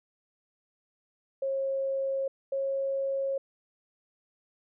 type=tone pair in turn; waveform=sine; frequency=541 / 544.4 Hz; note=C#5 / C#5; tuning=-42 / -31 cents; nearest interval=unison; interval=11 cents; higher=second; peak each=-27 dBFS; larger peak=neither; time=1.42-2.28 / 2.52-3.38 s; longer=neither; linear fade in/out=5 ms; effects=none